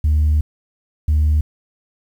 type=tone pair in turn; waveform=sine; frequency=76 / 76 Hz; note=D#2 / D#2; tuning=-40 / -40 cents; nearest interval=unison; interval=0 cents; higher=neither; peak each=-10 / -10 dBFS; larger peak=neither; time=0.04-0.41 / 1.08-1.41 s; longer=first; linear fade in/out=5 ms; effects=tanh soft clip ceiling -10 dBFS + 8-bit